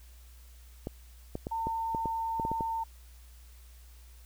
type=clicks; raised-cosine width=2 ms; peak=-21 dBFS; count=10; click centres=0.871 / 1.354 / 1.469 / 1.67 / 1.948 / 2.057 / 2.398 / 2.451 / 2.516 / 2.608 s
type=tone; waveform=sine; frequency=905 Hz; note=A5; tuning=48 cents sharp; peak=-30 dBFS; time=1.51-2.84 s; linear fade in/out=10 ms
effects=added 60 Hz sine -50 dBFS peak until 4.25 s + white hiss -61 dBFS RMS until 4.25 s